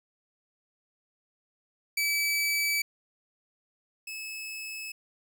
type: tone pair in turn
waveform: sawtooth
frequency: 2300 / 2595 Hz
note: D7 / E7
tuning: -37 / -28 cents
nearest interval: major second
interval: 209 cents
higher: second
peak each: -22 / -33 dBFS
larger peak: first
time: 1.97-2.82 / 4.07-4.92 s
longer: neither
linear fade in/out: 5 ms
effects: none